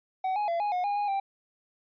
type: tone with pitch steps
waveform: triangle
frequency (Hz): 754 / 834 / 679 / 828 / 723 / 815 / 823 / 786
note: F#5 / G#5 / F5 / G#5 / F#5 / G#5 / G#5 / G5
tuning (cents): +32 / +7 / -49 / -5 / -40 / -33 / -16 / +4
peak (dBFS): -24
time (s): 0.24-1.2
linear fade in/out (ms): 5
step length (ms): 120
effects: resampled to 11025 Hz